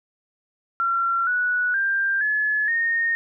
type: tone with pitch steps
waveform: sine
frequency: 1366 / 1472.5 / 1587.4 / 1711.1 / 1844.6 Hz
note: F6 / F#6 / G6 / A6 / A#6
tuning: -39 / -9 / +21 / -49 / -19 cents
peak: -19 dBFS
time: 0.8-3.15 s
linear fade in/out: 0 ms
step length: 470 ms
effects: none